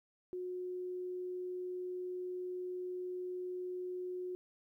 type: tone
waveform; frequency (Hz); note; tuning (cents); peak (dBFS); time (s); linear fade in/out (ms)
sine; 363.3; F#4; -32; -38; 0.33-4.35; 0
effects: 13-bit